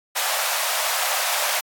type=high-pass noise; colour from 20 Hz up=pink; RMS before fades=-23 dBFS; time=0.15-1.61 s; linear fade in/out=20 ms; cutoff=590 Hz; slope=48 dB/octave; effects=AAC 64 kbps